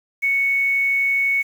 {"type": "tone with quantisation", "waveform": "sine", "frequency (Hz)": 2217, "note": "C#7", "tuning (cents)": 0, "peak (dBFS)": -16, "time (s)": [0.22, 1.43], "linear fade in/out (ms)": 20, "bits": 7, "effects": []}